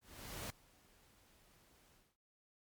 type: noise with ADSR envelope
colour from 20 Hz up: pink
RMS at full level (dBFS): -44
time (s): 0.01-2.17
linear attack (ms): 490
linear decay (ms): 5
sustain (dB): -24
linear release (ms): 220
effects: MP3 96 kbps